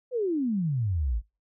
sine exponential sweep, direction down, 523.3 to 49.26 Hz, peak -24 dBFS, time 0.11-1.22 s, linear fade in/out 50 ms, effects noise-tail reverb RT60 0.3 s tail -26 dB re dry

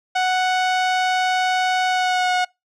sawtooth tone with pitch glide, 740 to 729.4 Hz, F#5 to F#5, 0 to -25 cents, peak -13 dBFS, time 0.15-2.45 s, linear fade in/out 10 ms, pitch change -25 cents, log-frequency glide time 1.87-2.34 s, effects noise-tail reverb RT60 0.2 s tail -25 dB re dry + low-pass 5000 Hz 12 dB/octave

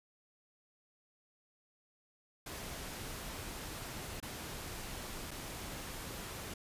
pink noise with dropouts, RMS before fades -44 dBFS, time 2.46-6.54 s, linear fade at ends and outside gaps 5 ms, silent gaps 4.202-4.226 / 5.309-5.313 s, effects resampled to 32000 Hz

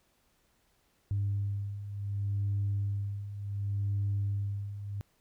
sine beating tone pair, 100 / 100.68 Hz, G2 / G2, +35 / +47 cents, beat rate 0.68 Hz, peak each -35 / -30 dBFS, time 1.11-5.01 s, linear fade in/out 0 ms, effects tanh soft clip ceiling -24 dBFS + pink hiss -71 dBFS RMS until 5.2 s

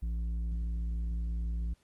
sine tone with tanh clipping, 57 Hz, A#1, 38 cents flat, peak -32 dBFS, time 0.02-1.74 s, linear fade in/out 10 ms, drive 7 dB, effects pink hiss -71 dBFS RMS until 1.83 s + Opus 32 kbps

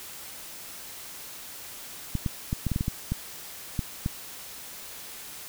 clicks, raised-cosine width 5 ms, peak -14 dBFS, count 11, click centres 2.153 / 2.262 / 2.529 / 2.667 / 2.717 / 2.761 / 2.809 / 2.881 / 3.12 / 3.792 / 4.061 s, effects white hiss -42 dBFS RMS until 5.48 s

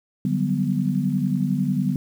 sine chord, G major seventh, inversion second, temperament equal, 146.83 / 185 / 196 / 246.9 Hz, D3 / F#3 / G3 / B3, 0 / 0 / 0 / 0 cents, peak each -25 dBFS, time 0.25-1.96 s, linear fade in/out 2 ms, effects 8-bit

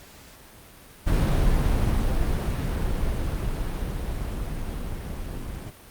brown noise with level ramp, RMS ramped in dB -20 to -33 dBFS, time 1.06-5.71 s, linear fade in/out 20 ms, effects pink hiss -48 dBFS RMS until 5.9 s + Opus 48 kbps

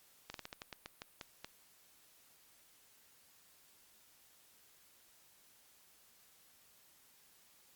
slowing click train, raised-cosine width 0.2 ms, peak -27 dBFS, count 11, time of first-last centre 0.3-1.445 s, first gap 42 ms, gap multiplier 1.21, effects white hiss -66 dBFS RMS until 7.75 s + Opus 48 kbps

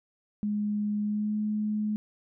sine tone with pitch glide, 208.4 to 212 Hz, G#3 to G#3, +6 to +36 cents, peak -26 dBFS, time 0.43-1.96 s, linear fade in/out 0 ms, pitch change +30 cents, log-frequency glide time 1.02-1.36 s, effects none

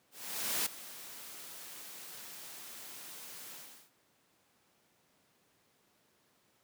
white noise with ADSR envelope, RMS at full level -32 dBFS, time 0.11-3.91 s, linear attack 550 ms, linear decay 9 ms, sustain -16 dB, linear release 380 ms, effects pink hiss -71 dBFS RMS until 6.63 s + high-pass 150 Hz 12 dB/octave

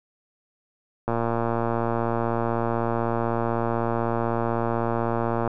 click train, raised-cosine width 1 ms, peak -11 dBFS, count 511, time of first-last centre 1.08-5.477 s, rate 116 Hz, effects none

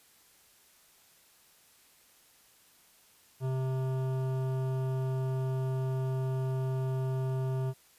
sine tone with hard clipping, 131 Hz, C3, 2 cents sharp, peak -31 dBFS, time 3.4-7.74 s, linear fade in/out 50 ms, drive 14 dB, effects white hiss -62 dBFS RMS until 7.98 s + resampled to 32000 Hz

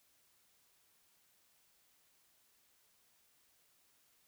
silence, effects white hiss -72 dBFS RMS until 4.27 s

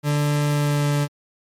40% pulse tone with pitch glide, 146.83 to 145.31 Hz, D3 to D3, 0 to -18 cents, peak -17 dBFS, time 0.03-1.08 s, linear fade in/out 50 ms, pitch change -18 cents, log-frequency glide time 0.48-0.9 s, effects MP3 64 kbps

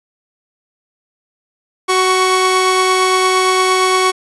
sawtooth tone pair together, 373.4 / 1111.5 Hz, F#4 / C#6, +16 / +4 cents, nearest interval octave + perfect fifth, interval 1888 cents, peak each -10 dBFS, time 1.88-4.12 s, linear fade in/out 20 ms, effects resampled to 24000 Hz

